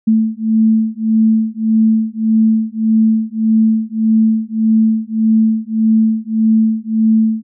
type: beating tone pair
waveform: sine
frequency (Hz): 220 / 221.7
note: A3 / A3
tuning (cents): 0 / +13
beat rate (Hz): 1.7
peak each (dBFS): -13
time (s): 0.07-7.43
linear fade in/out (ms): 10
effects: none